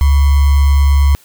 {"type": "tone with sample-and-hold", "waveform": "sine", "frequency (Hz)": 70.4, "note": "C#2", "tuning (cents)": 27, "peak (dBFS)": -6, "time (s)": [0.01, 1.15], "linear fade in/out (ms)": 0, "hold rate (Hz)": 1050, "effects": ["white hiss -47 dBFS RMS until 1.24 s"]}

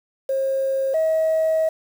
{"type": "tone pair in turn", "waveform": "sine", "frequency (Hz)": [537, 638.6], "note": ["C5", "D#5"], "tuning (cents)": [45, 45], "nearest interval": "minor third", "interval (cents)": 300, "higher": "second", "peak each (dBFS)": [-18, -15], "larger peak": "second", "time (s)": [[0.29, 0.94], [0.94, 1.69]], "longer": "second", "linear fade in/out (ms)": 5, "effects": ["tanh soft clip ceiling -14 dBFS", "7-bit"]}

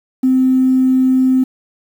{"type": "tone", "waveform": "triangle", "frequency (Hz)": 259.4, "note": "C4", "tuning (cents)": -15, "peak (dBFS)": -5, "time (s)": [0.23, 1.44], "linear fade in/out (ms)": 10, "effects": ["tanh soft clip ceiling -7 dBFS", "7-bit"]}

